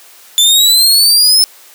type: exponential sweep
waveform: sawtooth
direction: up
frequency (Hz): 3500 to 5274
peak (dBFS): -3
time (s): 0.38-1.44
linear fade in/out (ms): 0
effects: white hiss -40 dBFS RMS until 1.74 s + high-pass 400 Hz 12 dB/octave